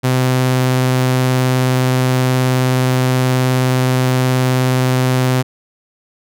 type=tone with vibrato; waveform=sawtooth; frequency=128.2 Hz; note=C3; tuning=35 cents flat; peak=-8 dBFS; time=0.03-5.43 s; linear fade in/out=20 ms; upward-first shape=triangle; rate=19 Hz; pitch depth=12 cents each way; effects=none